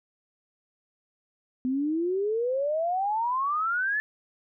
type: exponential sweep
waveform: sine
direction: up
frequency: 250 to 1760 Hz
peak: -24 dBFS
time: 1.65-4 s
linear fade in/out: 0 ms
effects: none